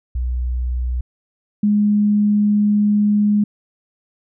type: tone pair in turn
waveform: sine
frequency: 61.74 / 207.7 Hz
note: B1 / G#3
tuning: 0 / 0 cents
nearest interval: octave + major sixth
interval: 2100 cents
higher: second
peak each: -18 / -12 dBFS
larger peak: second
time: 0.15-1.01 / 1.63-3.44 s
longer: second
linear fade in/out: 5 ms
effects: none